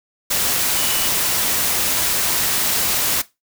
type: tone in noise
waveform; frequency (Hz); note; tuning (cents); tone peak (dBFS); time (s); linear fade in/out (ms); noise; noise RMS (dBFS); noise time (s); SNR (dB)
sine; 2954; F#7; -3; -27; 0.76-1.09; 10; white; -19; 0.3-3.22; -11
effects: noise-tail reverb RT60 0.2 s tail -17 dB re dry